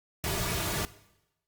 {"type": "noise with comb filter", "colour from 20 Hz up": "pink", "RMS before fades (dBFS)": -31, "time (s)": [0.24, 0.85], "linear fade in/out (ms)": 0, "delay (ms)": 3.8, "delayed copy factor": -0.7, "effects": ["noise-tail reverb RT60 0.9 s tail -18 dB re dry", "Opus 48 kbps"]}